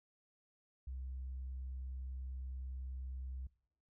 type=tone; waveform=sine; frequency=64.9 Hz; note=C2; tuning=13 cents flat; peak=-40 dBFS; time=0.87-3.47 s; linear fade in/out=5 ms; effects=noise-tail reverb RT60 0.7 s tail -23 dB re dry + tanh soft clip ceiling -38 dBFS